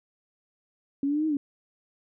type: exponential two-way sweep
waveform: sine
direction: up then down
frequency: 273.9 to 318.4 to 273.9 Hz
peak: -23 dBFS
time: 1.03-1.37 s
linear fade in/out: 2 ms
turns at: 1.27 s
effects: none